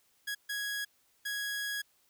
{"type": "tone bursts at uneven times", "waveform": "sawtooth", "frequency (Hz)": 1661.2, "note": "G#6", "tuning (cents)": 0, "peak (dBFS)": -30, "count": 3, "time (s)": [[0.27, 0.35], [0.49, 0.85], [1.25, 1.82]], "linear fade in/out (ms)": 10, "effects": ["white hiss -70 dBFS RMS until 2.09 s"]}